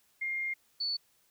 sine tone pair in turn, 2120 / 4460 Hz, C7 / C#8, +22 / +10 cents, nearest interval octave + minor second, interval 1288 cents, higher second, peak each -31 / -30 dBFS, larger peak second, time 0.21-0.54 / 0.8-0.97 s, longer first, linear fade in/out 10 ms, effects white hiss -69 dBFS RMS until 1.3 s

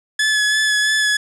sawtooth tone with vibrato, 1713 Hz, A6, 47 cents flat, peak -11 dBFS, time 0.19-1.17 s, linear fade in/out 5 ms, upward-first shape sine, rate 3 Hz, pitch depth 20 cents each way, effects resampled to 22050 Hz + 7-bit

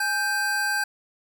square tone pair together, 830.6 / 1568 Hz, G#5 / G6, 0 / 0 cents, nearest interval major seventh, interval 1100 cents, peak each -31 / -24 dBFS, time 0-0.84 s, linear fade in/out 5 ms, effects none

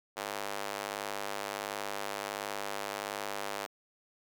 square tone with high-pass filter, 50.7 Hz, G#1, 41 cents flat, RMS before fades -38 dBFS, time 0.16-3.67 s, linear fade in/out 20 ms, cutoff 620 Hz, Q 1, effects none

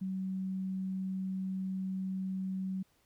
sine tone, 189.1 Hz, F#3, 38 cents sharp, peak -33 dBFS, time 0.01-2.83 s, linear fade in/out 10 ms, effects pink hiss -71 dBFS RMS until 3.05 s

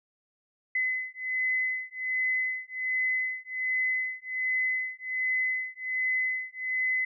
sine beating tone pair, 2027 / 2028.3 Hz, B6 / B6, +45 / +46 cents, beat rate 1.3 Hz, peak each -30 dBFS, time 0.75-7.05 s, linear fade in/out 5 ms, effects none

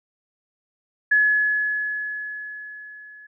sine tone with level ramp, 1700 Hz, G#6, 40 cents sharp, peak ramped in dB -13 to -42 dBFS, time 1.11-3.27 s, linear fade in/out 10 ms, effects none

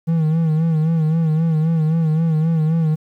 triangle tone with vibrato, 160.2 Hz, E3, 49 cents flat, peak -12 dBFS, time 0.07-2.96 s, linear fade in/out 20 ms, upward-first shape sine, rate 3.8 Hz, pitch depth 65 cents each way, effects 9-bit

